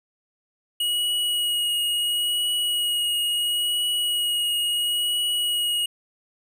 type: tone with vibrato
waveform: square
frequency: 2899 Hz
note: F#7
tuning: 36 cents flat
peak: -22 dBFS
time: 0.8-5.86 s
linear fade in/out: 5 ms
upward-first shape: triangle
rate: 0.73 Hz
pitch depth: 16 cents each way
effects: none